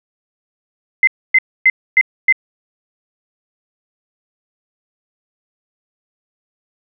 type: tone bursts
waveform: sine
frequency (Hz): 2067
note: C7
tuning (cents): -22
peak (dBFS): -6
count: 5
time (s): 1.03-2.325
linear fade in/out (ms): 2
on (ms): 43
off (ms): 270
effects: none